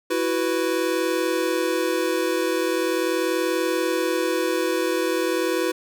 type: chord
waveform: square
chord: E suspended second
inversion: none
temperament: equal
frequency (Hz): 329.6 / 370 / 493.9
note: E4 / F#4 / B4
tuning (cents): 0 / 0 / 0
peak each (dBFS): -26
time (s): 0.1-5.72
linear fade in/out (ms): 10
effects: none